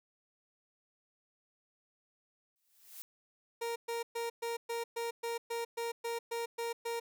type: noise with exponential growth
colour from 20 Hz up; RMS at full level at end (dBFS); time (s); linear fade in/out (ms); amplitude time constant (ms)
blue; -45; 2.56-3.02; 0; 100
type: tone bursts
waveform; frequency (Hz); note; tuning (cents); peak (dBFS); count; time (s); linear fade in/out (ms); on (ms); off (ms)
30% pulse; 466.2; A#4; 0; -32; 13; 3.61-7; 10; 150; 120
effects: none